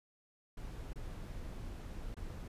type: noise with dropouts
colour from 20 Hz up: brown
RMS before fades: -44 dBFS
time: 0.57-2.48 s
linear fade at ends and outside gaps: 5 ms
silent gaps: 0.933-0.957 / 2.145-2.167 s
effects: resampled to 32000 Hz